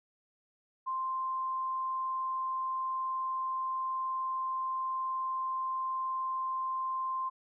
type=tone; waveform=sine; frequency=1046.5 Hz; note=C6; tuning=in tune; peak=-31 dBFS; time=0.86-7.3 s; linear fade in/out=20 ms; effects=none